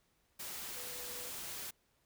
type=tone in noise; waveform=sine; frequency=491.6 Hz; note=B4; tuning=8 cents flat; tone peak=-53 dBFS; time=0.76-1.3 s; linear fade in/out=10 ms; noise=white; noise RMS=-44 dBFS; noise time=0.39-1.71 s; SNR=-12 dB; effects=pink hiss -75 dBFS RMS until 2.05 s

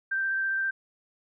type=tone with vibrato; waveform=sine; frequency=1568 Hz; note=G6; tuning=in tune; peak=-25 dBFS; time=0.11-0.71 s; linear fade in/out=10 ms; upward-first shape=square; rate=15 Hz; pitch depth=8 cents each way; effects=none

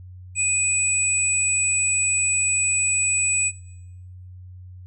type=tone pair together; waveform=sine; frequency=2489 / 7902 Hz; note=D#7 / B8; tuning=0 / 0 cents; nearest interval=octave + minor sixth; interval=2000 cents; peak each=-23 / -20 dBFS; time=0.35-3.52 s; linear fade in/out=50 ms; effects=noise-tail reverb RT60 0.9 s tail -22 dB re dry + added 91 Hz sine -38 dBFS peak until 4.86 s

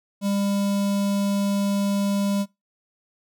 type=tone with notch filter; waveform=square; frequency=200 Hz; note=G3; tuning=35 cents sharp; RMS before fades=-23 dBFS; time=0.21-2.46 s; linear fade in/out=50 ms; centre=1700 Hz; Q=0.97; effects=noise-tail reverb RT60 0.2 s tail -21 dB re dry

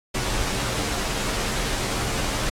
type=noise with comb filter; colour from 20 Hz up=pink; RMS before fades=-25 dBFS; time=0.14-2.5 s; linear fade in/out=10 ms; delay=12 ms; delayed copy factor=-0.7; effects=low-pass 9000 Hz 12 dB/octave + AAC 64 kbps

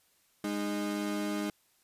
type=tone pair together; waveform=35% pulse; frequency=205.9 / 307.8 Hz; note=G#3 / D#4; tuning=-15 / -19 cents; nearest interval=perfect fifth; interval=696 cents; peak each=-33 / -32 dBFS; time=0.44-1.5 s; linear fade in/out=2 ms; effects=white hiss -69 dBFS RMS until 1.83 s + resampled to 32000 Hz

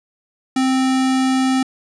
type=tone; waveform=square; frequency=261.6 Hz; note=C4; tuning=in tune; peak=-15 dBFS; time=0.56-1.63 s; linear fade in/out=5 ms; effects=resampled to 22050 Hz

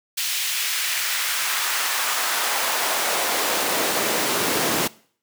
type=noise with high-pass filter sweep; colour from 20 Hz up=pink; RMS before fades=-23 dBFS; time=0.17-4.88 s; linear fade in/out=10 ms; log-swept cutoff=2900 to 230 Hz; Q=1; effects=noise-tail reverb RT60 0.5 s tail -21 dB re dry

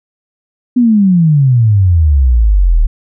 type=exponential sweep; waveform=sine; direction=down; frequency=253.6 to 36.71 Hz; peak=-5 dBFS; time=0.76-2.87 s; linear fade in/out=10 ms; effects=none

